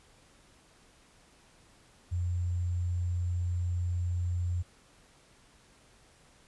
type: tone with sample-and-hold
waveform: sine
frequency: 88 Hz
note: F2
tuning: 14 cents sharp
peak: -28 dBFS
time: 2.11-4.63 s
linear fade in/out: 20 ms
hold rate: 7350 Hz
effects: pink hiss -61 dBFS RMS until 6.47 s + resampled to 24000 Hz

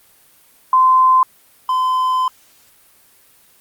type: tone pair in turn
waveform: sine / triangle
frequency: 1033 / 1024.7 Hz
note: C6 / C6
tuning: -22 / -36 cents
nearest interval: unison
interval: 14 cents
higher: first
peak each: -8 / -12 dBFS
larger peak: first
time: 0.73-1.23 / 1.69-2.28 s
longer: second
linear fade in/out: 2 ms
effects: white hiss -51 dBFS RMS until 3.6 s + Opus 32 kbps

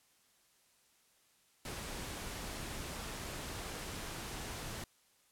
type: noise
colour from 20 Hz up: pink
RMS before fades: -43 dBFS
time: 1.65-4.84 s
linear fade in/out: 2 ms
effects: white hiss -70 dBFS RMS until 5.31 s + low-pass 12000 Hz 12 dB/octave

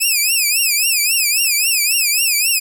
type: tone with vibrato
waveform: 10% pulse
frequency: 2539 Hz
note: D#7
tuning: 34 cents sharp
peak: -5 dBFS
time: 0-2.6 s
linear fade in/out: 20 ms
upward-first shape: triangle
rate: 3.7 Hz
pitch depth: 190 cents each way
effects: none

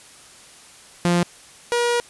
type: tone pair in turn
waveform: sawtooth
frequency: 174.3 / 478.4 Hz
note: F3 / A#4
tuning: -3 / +45 cents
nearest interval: octave + perfect fourth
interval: 1748 cents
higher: second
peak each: -12 / -14 dBFS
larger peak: first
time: 1.05-1.23 / 1.72-2 s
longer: second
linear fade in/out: 0 ms
effects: white hiss -46 dBFS RMS until 2.09 s + resampled to 24000 Hz

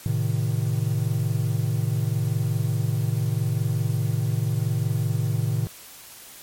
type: chord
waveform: triangle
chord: A diminished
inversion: none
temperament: equal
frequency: 110 / 130.81 / 155.56 Hz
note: A2 / C3 / Eb3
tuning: 0 / 0 / 0 cents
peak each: -22 / -24 / -25 dBFS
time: 0.06-5.67 s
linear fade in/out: 0 ms
effects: white hiss -44 dBFS RMS until 6.42 s + MP3 64 kbps

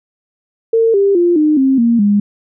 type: tone with pitch steps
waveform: sine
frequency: 453.9 / 397.4 / 348 / 304.7 / 266.8 / 233.6 / 204.5 Hz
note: A#4 / G4 / F4 / D#4 / C4 / A#3 / G#3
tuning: -46 / +24 / -6 / -36 / +34 / +4 / -26 cents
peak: -8 dBFS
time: 0.73-2.2 s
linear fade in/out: 5 ms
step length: 210 ms
effects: none

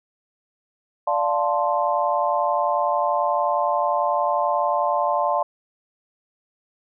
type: chord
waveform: sine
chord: D minor seventh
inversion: none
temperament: equal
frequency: 587.3 / 698.5 / 880 / 1046.5 Hz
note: D5 / F5 / A5 / C6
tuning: 0 / 0 / 0 / 0 cents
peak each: -24 dBFS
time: 1.07-5.43 s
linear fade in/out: 5 ms
effects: none

